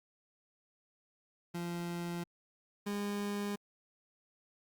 30% pulse tone pair in turn, 172.6 / 203.9 Hz, F3 / G#3, -20 / -32 cents, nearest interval minor third, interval 288 cents, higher second, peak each -34 / -32 dBFS, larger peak second, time 1.54-2.24 / 2.86-3.56 s, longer neither, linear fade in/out 10 ms, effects Opus 48 kbps

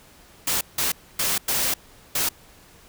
white noise bursts at uneven times, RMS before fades -23 dBFS, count 5, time 0.47-0.61 / 0.78-0.92 / 1.19-1.38 / 1.48-1.74 / 2.15-2.29 s, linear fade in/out 5 ms, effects pink hiss -51 dBFS RMS until 2.88 s

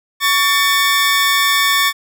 20% pulse tone pair together, 1124.5 / 1785 Hz, C#6 / A6, +24 / +24 cents, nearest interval minor sixth, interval 800 cents, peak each -10 dBFS, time 0.2-1.93 s, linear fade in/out 50 ms, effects none

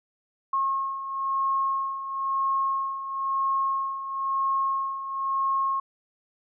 sine beating tone pair, 1082 / 1083 Hz, C#6 / C#6, -42 / -41 cents, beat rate 1 Hz, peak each -31 / -25 dBFS, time 0.53-5.8 s, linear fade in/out 5 ms, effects none

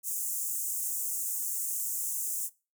pink high-pass noise, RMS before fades -33 dBFS, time 0.03-2.5 s, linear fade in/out 50 ms, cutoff 6800 Hz, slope 48 dB/octave, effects noise-tail reverb RT60 0.3 s tail -21 dB re dry

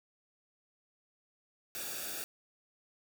white noise with comb filter, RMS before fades -40 dBFS, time 1.75-2.24 s, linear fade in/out 0 ms, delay 0.97 ms, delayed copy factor -0.7, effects none

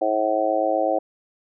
harmonic tone, 108 Hz, A2, 32 cents flat, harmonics 3 / 4 / 5 / 6 / 7, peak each -27 / -32 / -23 / -24 / -24 dBFS, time 0.01-0.99 s, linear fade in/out 10 ms, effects none

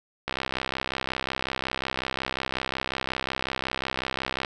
click train, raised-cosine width 0.3 ms, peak -11 dBFS, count 274, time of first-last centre 0.28-4.448 s, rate 65.5 Hz, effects none

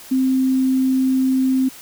sine tone, 261.6 Hz, C4, in tune, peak -14 dBFS, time 0.11-1.69 s, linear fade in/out 10 ms, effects white hiss -40 dBFS RMS until 1.81 s

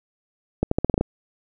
accelerating click train, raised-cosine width 2 ms, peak -6 dBFS, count 8, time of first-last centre 0.63-1.01 s, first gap 84 ms, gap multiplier 0.85, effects none

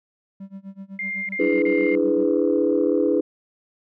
triangle tone with tremolo, 194.6 Hz, G3, 12 cents flat, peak -30 dBFS, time 0.4-2.28 s, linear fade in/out 5 ms, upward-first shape sine, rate 7.9 Hz, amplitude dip 95%
sine tone bursts, 2109 Hz, C7, 13 cents sharp, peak -25 dBFS, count 3, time 0.99-1.952 s, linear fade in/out 2 ms, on 300 ms, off 31 ms
sine chord, E dominant seventh, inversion third, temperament equal with one note detuned, 293.7 / 329.6 / 415.3 / 499 Hz, D4 / E4 / G#4 / B4, 0 / 0 / 0 / +18 cents, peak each -22 dBFS, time 1.39-3.21 s, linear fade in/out 10 ms
effects tanh soft clip ceiling -8 dBFS

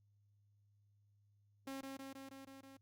sawtooth tone with echo, 270 Hz, C#4, 45 cents flat, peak -40 dBFS, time 1.67-1.81 s, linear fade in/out 5 ms, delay 160 ms, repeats 6, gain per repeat -2 dB, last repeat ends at 2.77 s, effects added 102 Hz sine -70 dBFS peak until 2.81 s + Opus 48 kbps

